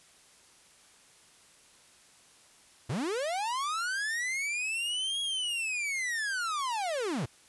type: linear two-way sweep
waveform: 45% pulse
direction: up then down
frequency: 96.5 to 3322 to 96.5 Hz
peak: -30 dBFS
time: 2.89-7.26 s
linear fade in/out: 10 ms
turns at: 5.21 s
effects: white hiss -59 dBFS RMS until 7.48 s + resampled to 24000 Hz